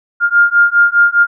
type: beating tone pair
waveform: sine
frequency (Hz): 1405 / 1409.9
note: F6 / F6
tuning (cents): +10 / +16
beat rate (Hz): 4.9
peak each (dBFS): -10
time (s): 0.2-1.27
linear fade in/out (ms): 50
effects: none